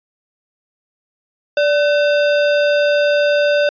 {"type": "tone with sample-and-hold", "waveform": "sine", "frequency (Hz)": 584, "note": "D5", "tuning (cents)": -10, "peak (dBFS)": -11, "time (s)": [1.57, 3.69], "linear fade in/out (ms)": 2, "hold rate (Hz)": 2100, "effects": ["resampled to 11025 Hz"]}